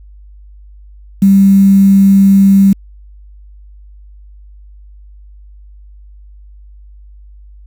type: tone with quantisation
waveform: sine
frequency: 196 Hz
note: G3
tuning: in tune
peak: -3 dBFS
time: 1.22-2.73 s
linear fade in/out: 5 ms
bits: 5
effects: added 50 Hz sine -34 dBFS peak until 7.66 s